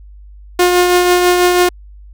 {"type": "tone with tremolo", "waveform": "sawtooth", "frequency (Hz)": 357.1, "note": "F4", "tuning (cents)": 39, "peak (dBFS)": -3, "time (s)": [0.59, 1.69], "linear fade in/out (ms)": 5, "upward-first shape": "triangle", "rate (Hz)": 6.1, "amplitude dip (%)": 40, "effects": ["added 50 Hz sine -34 dBFS peak until 2.13 s"]}